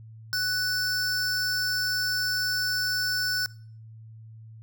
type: tone pair together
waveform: square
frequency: 1492 / 5322 Hz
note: F#6 / E8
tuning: +14 / +16 cents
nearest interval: octave + minor seventh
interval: 2202 cents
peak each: -28 dBFS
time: 0.33-3.46 s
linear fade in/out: 0 ms
effects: noise-tail reverb RT60 0.5 s tail -22 dB re dry + added 111 Hz sine -43 dBFS peak until 4.62 s